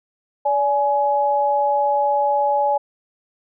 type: tone pair together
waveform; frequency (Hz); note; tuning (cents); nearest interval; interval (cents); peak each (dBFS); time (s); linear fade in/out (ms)
sine; 576.3 / 840; D5 / G#5; -33 / +19; perfect fifth; 652; -20 / -17; 0.45-2.78; 10
effects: none